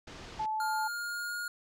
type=low-pass noise; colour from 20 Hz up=pink; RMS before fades=-47 dBFS; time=0.07-0.46 s; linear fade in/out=5 ms; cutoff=6100 Hz; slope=24 dB/octave
type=tone; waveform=sine; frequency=868 Hz; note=A5; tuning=24 cents flat; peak=-30 dBFS; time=0.39-0.88 s; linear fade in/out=10 ms
type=tone with pitch glide; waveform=square; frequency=1407 to 1428.3 Hz; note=F6 to F6; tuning=+12 to +38 cents; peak=-35 dBFS; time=0.6-1.48 s; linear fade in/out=2 ms; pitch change=+26 cents; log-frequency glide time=0.71-1.36 s
effects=none